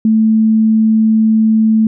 sine tone, 220 Hz, A3, in tune, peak -7 dBFS, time 0.05-1.87 s, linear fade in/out 2 ms, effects none

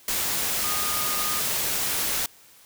sine tone in noise, 1229 Hz, D#6, 22 cents flat, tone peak -32 dBFS, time 0.64-1.4 s, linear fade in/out 2 ms, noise white, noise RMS -26 dBFS, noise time 0.08-2.26 s, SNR -9 dB, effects white hiss -53 dBFS RMS until 2.65 s

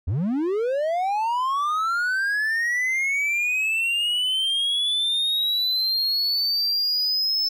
triangle linear sweep, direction up, 73.2 to 5274 Hz, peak -19 dBFS, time 0.07-7.49 s, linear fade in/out 10 ms, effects none

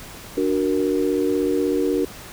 sine chord, D augmented, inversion none, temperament equal, 293.7 / 370 / 466.2 Hz, D4 / F#4 / A#4, 0 / 0 / 0 cents, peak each -22 / -22 / -23 dBFS, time 0.37-2.05 s, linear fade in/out 5 ms, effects pink hiss -39 dBFS RMS until 2.32 s

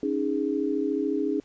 sine chord, C# suspended second, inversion none, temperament equal with one note detuned, 277.2 / 311.1 / 413.2 Hz, C#4 / D#4 / G#4, 0 / 0 / -9 cents, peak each -28 dBFS, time 0.03-1.4 s, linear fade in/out 2 ms, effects pink hiss -60 dBFS RMS until 1.44 s + resampled to 16000 Hz

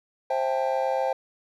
triangle chord, A minor seventh, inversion first, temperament just, 528 / 660 / 792 / 880 Hz, C5 / E5 / G5 / A5, +16 / +2 / +18 / 0 cents, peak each -24 / -29 / -26 / -30 dBFS, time 0.3-1.13 s, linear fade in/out 5 ms, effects none

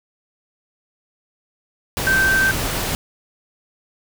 sine tone in noise, 1556 Hz, G6, 13 cents flat, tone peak -14 dBFS, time 2.07-2.51 s, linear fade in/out 0 ms, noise pink, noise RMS -23 dBFS, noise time 1.97-2.95 s, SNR +6 dB, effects none

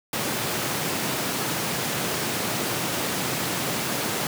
pink high-pass noise, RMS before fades -27 dBFS, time 0.13-4.27 s, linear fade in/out 2 ms, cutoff 120 Hz, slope 24 dB/octave, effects none

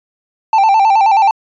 triangle tone with vibrato, 834 Hz, G#5, 7 cents sharp, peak -5 dBFS, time 0.53-1.31 s, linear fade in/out 2 ms, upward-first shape square, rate 9.4 Hz, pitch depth 100 cents each way, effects resampled to 16000 Hz

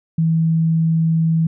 sine tone, 162.6 Hz, E3, 23 cents flat, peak -13 dBFS, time 0.18-1.47 s, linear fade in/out 5 ms, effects none

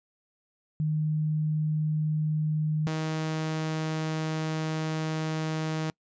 sine / sawtooth tone pair in turn, 154 / 157.69 Hz, D#3 / D#3, -17 / +24 cents, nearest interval unison, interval 41 cents, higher second, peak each -24 dBFS, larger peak neither, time 0.8-2.87 / 2.87-5.9 s, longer second, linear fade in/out 0 ms, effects noise-tail reverb RT60 0.1 s tail -26 dB re dry + resampled to 16000 Hz

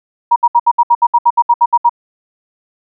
sine tone bursts, 950 Hz, A#5, 33 cents sharp, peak -5 dBFS, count 14, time 0.31-1.895 s, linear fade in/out 10 ms, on 51 ms, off 67 ms, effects none

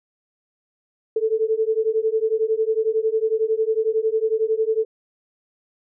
sine beating tone pair, 436.1 / 447.1 Hz, A4 / A4, -15 / +28 cents, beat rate 11 Hz, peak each -21 dBFS, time 1.16-4.85 s, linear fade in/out 5 ms, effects none

